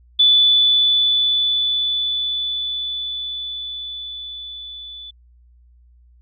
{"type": "tone with level ramp", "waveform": "sine", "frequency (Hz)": 3478, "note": "A7", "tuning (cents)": -21, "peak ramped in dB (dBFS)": [-9, -33], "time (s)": [0.19, 5.11], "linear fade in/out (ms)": 10, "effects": ["added 60 Hz sine -48 dBFS peak until 6.21 s"]}